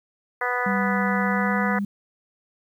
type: harmonic tone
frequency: 246.9 Hz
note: B3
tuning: in tune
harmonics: 2 / 3 / 4 / 5 / 6 / 7 / 8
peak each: -30 / -30 / -30 / -30 / -30 / -30 / -30 dBFS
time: 0.41-1.79 s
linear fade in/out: 5 ms
type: tone with pitch glide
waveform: sine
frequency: 196 to 201 Hz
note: G3 to G3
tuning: 0 to +44 cents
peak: -23 dBFS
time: 0.66-1.85 s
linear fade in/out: 5 ms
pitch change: +44 cents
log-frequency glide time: 1.28-1.59 s
effects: 9-bit